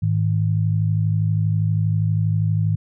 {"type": "tone pair together", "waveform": "sine", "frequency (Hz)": [105.32, 157.8], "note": ["G#2", "D#3"], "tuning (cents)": [25, 25], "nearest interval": "perfect fifth", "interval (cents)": 700, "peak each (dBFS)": [-18, -21], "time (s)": [0.02, 2.76], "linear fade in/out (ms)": 10, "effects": []}